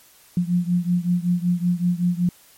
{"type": "beating tone pair", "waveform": "sine", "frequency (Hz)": [174.61, 179.91], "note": ["F3", "F#3"], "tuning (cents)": [0, -48], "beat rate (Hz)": 5.3, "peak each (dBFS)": [-20, -22], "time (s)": [0.37, 2.29], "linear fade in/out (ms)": 2, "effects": ["white hiss -52 dBFS RMS until 2.57 s", "MP3 64 kbps"]}